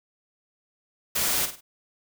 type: noise with echo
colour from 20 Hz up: white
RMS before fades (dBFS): -25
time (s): 1.15-1.46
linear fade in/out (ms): 10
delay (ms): 50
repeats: 3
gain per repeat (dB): -9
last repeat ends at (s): 1.61
effects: none